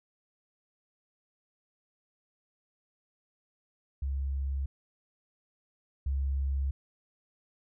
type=tone pair in turn; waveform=sine; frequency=68.3 / 68.3 Hz; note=C#2 / C#2; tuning=-25 / -25 cents; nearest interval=unison; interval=0 cents; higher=neither; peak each=-29 / -27 dBFS; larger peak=second; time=4.02-4.66 / 6.06-6.71 s; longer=second; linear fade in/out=5 ms; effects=none